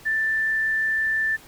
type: tone with frequency modulation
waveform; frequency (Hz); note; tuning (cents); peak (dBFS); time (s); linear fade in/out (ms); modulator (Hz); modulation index
sine; 1769; A6; +9; -20; 0.05-1.37; 20; 25.9; 0.21
effects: pink hiss -48 dBFS RMS until 1.47 s